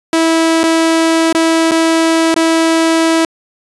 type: tone with dropouts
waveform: sawtooth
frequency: 326.4 Hz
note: E4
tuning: 17 cents flat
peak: -5 dBFS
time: 0.13-3.25 s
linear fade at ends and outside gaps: 2 ms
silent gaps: 0.633-0.638 / 1.327-1.348 / 1.711-1.717 / 2.343-2.362 s
effects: resampled to 24000 Hz